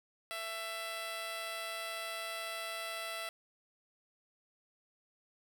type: tone with amplitude modulation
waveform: 10% pulse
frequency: 666 Hz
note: E5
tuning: 18 cents sharp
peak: -28 dBFS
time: 0.31-3.29 s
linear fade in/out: 0 ms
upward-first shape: sine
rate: 202 Hz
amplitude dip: 45%
effects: none